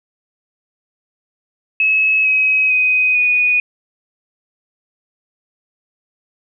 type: tone with pitch steps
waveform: sine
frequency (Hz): 2578 / 2543 / 2508 / 2473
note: E7 / D#7 / D#7 / D#7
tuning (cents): -39 / +37 / +13 / -11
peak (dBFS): -11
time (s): 1.8-3.6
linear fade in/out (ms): 2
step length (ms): 450
effects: none